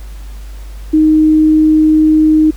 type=tone; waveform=sine; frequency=310.6 Hz; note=D#4; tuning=3 cents flat; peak=-5 dBFS; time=0.93-2.51 s; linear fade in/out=10 ms; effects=added 50 Hz sine -25 dBFS peak until 2.56 s + pink hiss -42 dBFS RMS until 2.56 s